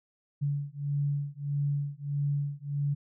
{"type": "beating tone pair", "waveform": "sine", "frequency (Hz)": [142.4, 144], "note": ["C#3", "D3"], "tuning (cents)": [47, -34], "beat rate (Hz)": 1.6, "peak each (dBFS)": -31, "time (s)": [0.41, 2.95], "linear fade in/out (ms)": 20, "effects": []}